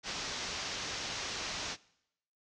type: low-pass noise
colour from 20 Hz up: white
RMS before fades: -39 dBFS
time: 0.03-1.77 s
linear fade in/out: 50 ms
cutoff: 6400 Hz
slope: 48 dB/octave
effects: noise-tail reverb RT60 0.8 s tail -22 dB re dry